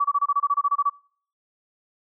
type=tone bursts; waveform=sine; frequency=1143 Hz; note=D6; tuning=47 cents flat; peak=-17 dBFS; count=13; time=0-0.898 s; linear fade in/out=10 ms; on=46 ms; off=25 ms; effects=noise-tail reverb RT60 0.5 s tail -24 dB re dry